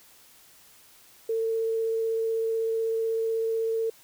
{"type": "tone with vibrato", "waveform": "sine", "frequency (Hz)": 450, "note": "A4", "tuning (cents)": 39, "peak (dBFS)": -24, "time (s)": [1.29, 3.9], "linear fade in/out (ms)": 5, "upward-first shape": "sine", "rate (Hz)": 16, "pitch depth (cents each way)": 9, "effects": ["white hiss -55 dBFS RMS until 4.03 s"]}